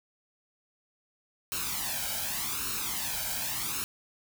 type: noise with flanger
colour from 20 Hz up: white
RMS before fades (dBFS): -33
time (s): 1.52-3.84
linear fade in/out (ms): 0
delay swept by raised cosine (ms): 0.73 to 1.31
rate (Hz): 0.86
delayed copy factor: +0.7
effects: none